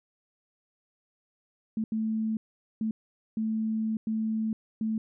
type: tone bursts at uneven times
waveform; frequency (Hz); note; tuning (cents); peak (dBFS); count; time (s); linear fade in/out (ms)
sine; 220; A3; 0; -26; 6; 1.77-1.84 / 1.92-2.37 / 2.81-2.91 / 3.37-3.97 / 4.07-4.53 / 4.81-4.98; 2
effects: none